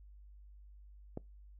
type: click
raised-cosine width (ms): 2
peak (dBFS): -26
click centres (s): 1.174
effects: noise-tail reverb RT60 0.2 s tail -24 dB re dry + added 50 Hz sine -53 dBFS peak until 1.59 s